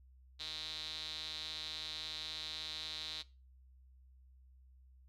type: tone with band-pass filter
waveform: sawtooth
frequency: 156.3 Hz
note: D#3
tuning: 8 cents sharp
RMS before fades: -44 dBFS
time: 0.39-3.23 s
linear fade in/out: 20 ms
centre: 3900 Hz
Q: 7.7
effects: noise-tail reverb RT60 0.3 s tail -19 dB re dry + added 64 Hz sine -59 dBFS peak until 5.08 s